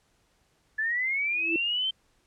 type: linear sweep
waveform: sine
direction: up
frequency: 1715 to 3136 Hz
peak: -25 dBFS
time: 0.78-1.91 s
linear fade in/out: 10 ms
type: tone with exponential growth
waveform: sine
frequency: 332.1 Hz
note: E4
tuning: 13 cents sharp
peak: -23 dBFS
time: 1.31-1.56 s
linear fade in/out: 2 ms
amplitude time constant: 54 ms
effects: pink hiss -68 dBFS RMS until 2.26 s + low-pass 10000 Hz 12 dB/octave